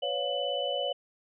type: tone cluster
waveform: sine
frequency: 504 / 562 / 710 / 2994 Hz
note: B4 / C#5 / F5 / F#7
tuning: +35 / +24 / +28 / +20 cents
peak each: -35 / -32 / -36 / -33 dBFS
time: 0.02-0.93 s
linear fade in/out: 10 ms
effects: none